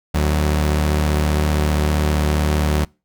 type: tone pair together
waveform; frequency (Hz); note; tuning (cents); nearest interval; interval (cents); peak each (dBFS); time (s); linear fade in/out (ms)
sawtooth; 75.16 / 185.7; D2 / F#3; +41 / +7; octave + major third; 1566; -12 / -20; 0.14-2.85; 10
effects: noise-tail reverb RT60 0.3 s tail -26 dB re dry